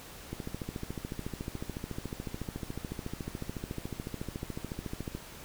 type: click train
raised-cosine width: 3 ms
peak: -23 dBFS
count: 68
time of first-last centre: 0.33-5.15 s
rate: 13.9 Hz
effects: pink hiss -48 dBFS RMS until 5.44 s